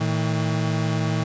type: tone pair together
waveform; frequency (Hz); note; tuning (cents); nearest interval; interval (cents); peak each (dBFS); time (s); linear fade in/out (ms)
35% pulse; 112.9 / 160.21; A2 / E3; +45 / -49; tritone; 606; -22 / -22; 0-1.24; 10
effects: resampled to 16000 Hz